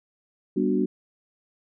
sine chord, G major seventh, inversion none, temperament equal with one note detuned, 196 / 243.4 / 293.7 / 370 Hz, G3 / B3 / D4 / F#4, 0 / -25 / 0 / 0 cents, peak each -26 dBFS, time 0.56-0.86 s, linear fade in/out 10 ms, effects none

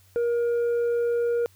sine tone with tanh clipping, 473.3 Hz, A#4, 26 cents sharp, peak -22 dBFS, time 0.16-1.46 s, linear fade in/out 0 ms, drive 3 dB, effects added 94 Hz sine -56 dBFS peak until 1.55 s + white hiss -60 dBFS RMS until 1.55 s

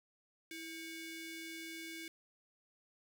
sawtooth ring-modulated tone, 1277 Hz, D#6, 45 cents sharp, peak -38 dBFS, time 0.51-2.08 s, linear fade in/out 2 ms, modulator 949 Hz, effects none

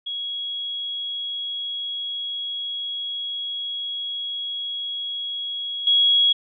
sine tone with level steps, 3322 Hz, G#7, in tune, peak -26 / -14 dBFS, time 0.06-6.33 s, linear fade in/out 10 ms, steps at 5.87 s, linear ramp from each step 2 ms, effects none

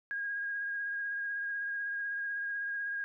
sine tone with vibrato, 1633 Hz, G#6, 30 cents flat, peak -33 dBFS, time 0.11-3.04 s, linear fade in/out 0 ms, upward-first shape sine, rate 16 Hz, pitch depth 20 cents each way, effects none

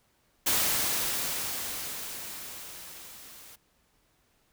white noise with level ramp, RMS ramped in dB -25 to -50 dBFS, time 0.46-3.56 s, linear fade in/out 10 ms, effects pink hiss -69 dBFS RMS until 4.52 s

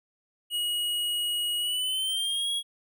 square tone with pitch glide, 2900 to 3312 Hz, F#7 to G#7, -35 to -5 cents, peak -27 dBFS, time 0.5-2.63 s, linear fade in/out 50 ms, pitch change +230 cents, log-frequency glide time 1.59-2.5 s, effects none

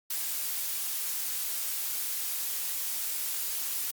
blue noise, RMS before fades -32 dBFS, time 0.1-3.91 s, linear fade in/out 5 ms, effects Opus 48 kbps

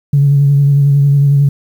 sine tone with vibrato, 141.3 Hz, C#3, 34 cents sharp, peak -5 dBFS, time 0.13-1.49 s, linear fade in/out 5 ms, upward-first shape sine, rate 11 Hz, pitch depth 27 cents each way, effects tanh soft clip ceiling -1 dBFS + 7-bit

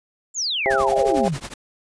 sine exponential sweep, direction down, 7459 to 123.47 Hz, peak -21 dBFS, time 0.34-1.38 s, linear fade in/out 50 ms
harmonic tone, 134.1 Hz, C3, 43 cents sharp, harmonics 3 / 4 / 5 / 6, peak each -23 / -23 / -23 / -23 dBFS, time 0.66-1.28 s, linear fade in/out 0 ms
pink noise with tremolo, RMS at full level -30 dBFS, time 0.7-1.54 s, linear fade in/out 5 ms, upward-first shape triangle, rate 11 Hz, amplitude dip 100%
effects resampled to 22050 Hz

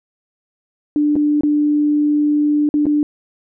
sine tone with dropouts, 296.2 Hz, D4, 15 cents sharp, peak -12 dBFS, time 0.96-3.03 s, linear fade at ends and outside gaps 1 ms, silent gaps 1.156-1.163 / 1.409-1.434 / 2.69-2.74 / 2.856-2.866 s, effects none

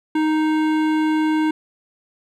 sine tone with hard clipping, 311.1 Hz, D#4, in tune, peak -18 dBFS, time 0.15-1.51 s, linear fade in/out 5 ms, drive 15 dB, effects none

